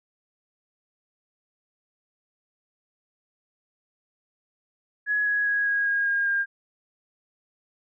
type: tone with pitch steps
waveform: sine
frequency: 1682 / 1669.4 / 1656.9 / 1644.5 / 1632.2 / 1620 / 1607.9 Hz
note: G#6 / G#6 / G#6 / G#6 / G#6 / G#6 / G6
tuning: +22 / +9 / -5 / -18 / -31 / -43 / +44 cents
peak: -21 dBFS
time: 5.06-6.46 s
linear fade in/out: 50 ms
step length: 200 ms
effects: none